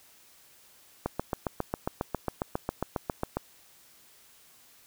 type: click train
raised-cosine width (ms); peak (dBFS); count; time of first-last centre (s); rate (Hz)
1; -14; 18; 1.06-3.37; 7.36
effects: white hiss -58 dBFS RMS until 4.86 s